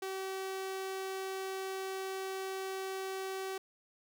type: tone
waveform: sawtooth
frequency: 382.4 Hz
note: G4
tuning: 43 cents flat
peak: -33 dBFS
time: 0.02-3.58 s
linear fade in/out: 5 ms
effects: none